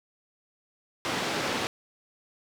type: band-pass noise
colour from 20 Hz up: pink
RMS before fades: -30 dBFS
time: 1.05-1.67 s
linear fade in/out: 0 ms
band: 220 to 5000 Hz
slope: 12 dB/octave
effects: none